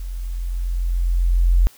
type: tone with level ramp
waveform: sine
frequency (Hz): 43.65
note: F1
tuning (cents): 0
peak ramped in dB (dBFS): -26 to -10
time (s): 0-1.67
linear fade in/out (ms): 0
effects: white hiss -49 dBFS RMS until 1.77 s